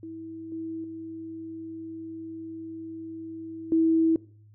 sine tone with level steps, 325 Hz, E4, 24 cents flat, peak -36 / -31 / -35 / -18 dBFS, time 0.03-4.16 s, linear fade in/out 2 ms, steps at 0.52 / 0.84 / 3.72 s, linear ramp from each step 2 ms, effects noise-tail reverb RT60 0.5 s tail -21 dB re dry + added 105 Hz sine -51 dBFS peak until 4.54 s

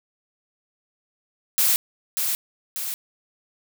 blue noise with echo, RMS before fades -19 dBFS, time 1.58-1.76 s, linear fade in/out 0 ms, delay 590 ms, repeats 2, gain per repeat -5 dB, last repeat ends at 2.94 s, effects none

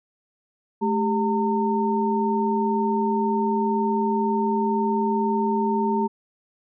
sine tone cluster, 216.2 / 395.4 / 911 Hz, A3 / G4 / A#5, -30 / +15 / -40 cents, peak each -23 / -25 / -24 dBFS, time 0.81-6.08 s, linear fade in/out 20 ms, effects none

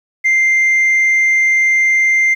sine tone, 2093 Hz, C7, in tune, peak -7 dBFS, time 0.24-2.35 s, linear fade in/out 20 ms, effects tanh soft clip ceiling -8 dBFS + 8-bit

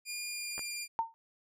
15% pulse tone with pitch glide, 2418 to 2397 Hz, D7 to D7, +50 to +35 cents, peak -30 dBFS, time 0.05-0.88 s, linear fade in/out 50 ms, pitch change -15 cents, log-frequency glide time 0.28-0.61 s
clicks, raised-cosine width 0.5 ms, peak -28 dBFS, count 2, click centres 0.58 / 0.593 s
sine tone with exponential decay, 909 Hz, A#5, 44 cents flat, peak -24 dBFS, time 0.99-1.14 s, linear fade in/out 0 ms, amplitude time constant 32 ms
effects none

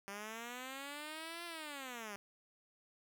5% pulse linear two-way sweep, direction up then down, 196 to 346.1 to 196 Hz, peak -33 dBFS, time 0.08-2.16 s, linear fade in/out 0 ms, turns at 1.45 s, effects none

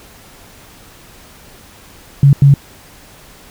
sine tone bursts at uneven times, 139.9 Hz, C#3, 16 cents sharp, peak -3 dBFS, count 2, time 2.23-2.33 / 2.42-2.54 s, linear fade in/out 2 ms, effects pink hiss -41 dBFS RMS until 3.5 s

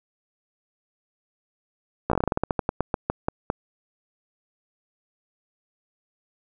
slowing click train, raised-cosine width 1 ms, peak -8 dBFS, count 19, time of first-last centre 2.1-3.501 s, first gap 15 ms, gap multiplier 1.17, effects none

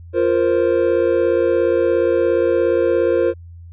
triangle chord, F suspended fourth, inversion none, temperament equal, 349.2 / 466.2 / 523.3 Hz, F4 / Bb4 / C5, 0 / 0 / 0 cents, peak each -16 dBFS, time 0.13-3.34 s, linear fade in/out 50 ms, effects added 85 Hz sine -35 dBFS peak until 3.72 s + resampled to 8000 Hz

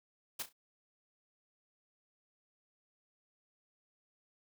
white noise with echo, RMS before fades -38 dBFS, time 0.39-0.43 s, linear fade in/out 10 ms, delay 33 ms, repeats 3, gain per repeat -11 dB, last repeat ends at 0.529 s, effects none

